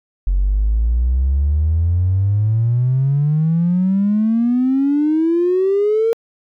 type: exponential sweep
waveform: triangle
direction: up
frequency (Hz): 44.84 to 463.1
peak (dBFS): -9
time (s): 0.27-6.13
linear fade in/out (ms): 0
effects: tanh soft clip ceiling -10 dBFS